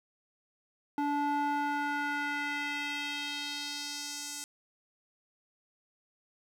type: tone with band-pass filter sweep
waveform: square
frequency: 289.5 Hz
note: D4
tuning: 25 cents flat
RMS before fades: -34 dBFS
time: 0.98-4.44 s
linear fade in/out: 0 ms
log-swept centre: 660 to 7600 Hz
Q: 1.8
effects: 10-bit